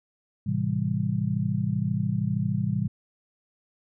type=chord; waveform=sine; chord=A minor seventh; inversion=none; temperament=just; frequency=110 / 132 / 165 / 198 Hz; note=A2 / C3 / E3 / G3; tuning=0 / +16 / +2 / +18 cents; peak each=-29 dBFS; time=0.46-2.88 s; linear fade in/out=10 ms; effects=none